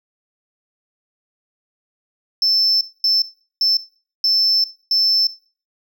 triangle tone bursts at uneven times, 5300 Hz, E8, 9 cents sharp, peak -11 dBFS, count 5, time 2.42-2.81 / 3.04-3.22 / 3.61-3.77 / 4.24-4.64 / 4.91-5.27 s, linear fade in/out 2 ms, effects noise-tail reverb RT60 0.4 s tail -20 dB re dry + tanh soft clip ceiling -9 dBFS

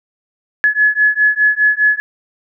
sine beating tone pair, 1700 / 1704.9 Hz, G#6 / G#6, +40 / +45 cents, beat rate 4.9 Hz, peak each -13 dBFS, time 0.64-2 s, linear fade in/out 0 ms, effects none

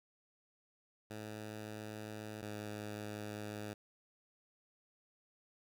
10% pulse tone pair in turn, 107.2 / 105.42 Hz, A2 / G#2, -45 / +26 cents, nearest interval unison, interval 29 cents, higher first, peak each -36 / -34 dBFS, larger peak second, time 1.1-2.42 / 2.42-3.74 s, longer neither, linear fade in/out 10 ms, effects none

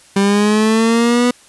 30% pulse linear sweep, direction up, 196 to 246.9 Hz, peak -8 dBFS, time 0.16-1.31 s, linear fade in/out 5 ms, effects white hiss -46 dBFS RMS until 1.48 s + resampled to 24000 Hz

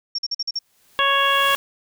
sine tone bursts, 5510 Hz, F8, 24 cents flat, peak -21 dBFS, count 6, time 0.15-0.59 s, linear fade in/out 5 ms, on 35 ms, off 46 ms
white noise with exponential growth, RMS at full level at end -30 dBFS, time 0.54-1.56 s, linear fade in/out 0 ms, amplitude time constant 220 ms
harmonic tone, 554.4 Hz, C#5, in tune, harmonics 1 / 2 / 3 / 4 / 5 / 6, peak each -26 / -19 / -22 / -30 / -23 / -23 dBFS, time 0.99-1.55 s, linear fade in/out 0 ms
effects none

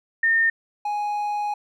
sine / triangle tone pair in turn, 1821 / 830.6 Hz, A#6 / G#5, -41 / 0 cents, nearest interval octave + major second, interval 1359 cents, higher first, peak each -16 / -21 dBFS, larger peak first, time 0.23-0.5 / 0.85-1.54 s, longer second, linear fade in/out 5 ms, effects none

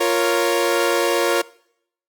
sawtooth chord, Bb minor, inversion second, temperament equal, 349.2 / 466.2 / 554.4 Hz, F4 / Bb4 / Db5, 0 / 0 / 0 cents, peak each -17 dBFS, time 0-1.42 s, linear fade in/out 10 ms, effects noise-tail reverb RT60 0.7 s tail -22 dB re dry + Opus 48 kbps

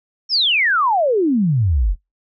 sine exponential sweep, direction down, 5580 to 40.36 Hz, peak -13 dBFS, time 0.29-1.96 s, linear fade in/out 50 ms, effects noise-tail reverb RT60 0.2 s tail -26 dB re dry

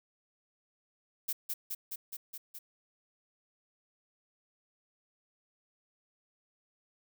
violet noise with echo, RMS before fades -33 dBFS, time 1.28-1.33 s, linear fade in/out 10 ms, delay 210 ms, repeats 6, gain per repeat -2 dB, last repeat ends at 2.59 s, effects none

